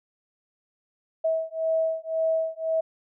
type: beating tone pair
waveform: sine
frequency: 645 / 646.9 Hz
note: E5 / E5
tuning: -38 / -33 cents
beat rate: 1.9 Hz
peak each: -26 dBFS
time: 1.24-2.81 s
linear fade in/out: 10 ms
effects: none